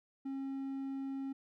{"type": "tone", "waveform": "triangle", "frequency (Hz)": 270.8, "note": "C#4", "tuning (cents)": -40, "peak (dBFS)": -35, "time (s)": [0.25, 1.33], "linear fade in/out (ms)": 10, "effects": []}